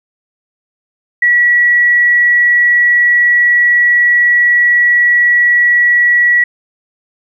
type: tone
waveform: sine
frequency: 1934 Hz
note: B6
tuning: 37 cents flat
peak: -6 dBFS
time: 1.22-6.44 s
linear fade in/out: 5 ms
effects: 8-bit